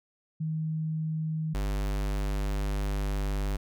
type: tone pair in turn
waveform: sine / square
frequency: 157.7 / 49.83 Hz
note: D#3 / G1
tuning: +24 / +29 cents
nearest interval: octave + minor sixth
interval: 1995 cents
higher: first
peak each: -28 / -28 dBFS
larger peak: neither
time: 0.4-1.54 / 1.54-3.57 s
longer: second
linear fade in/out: 10 ms
effects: none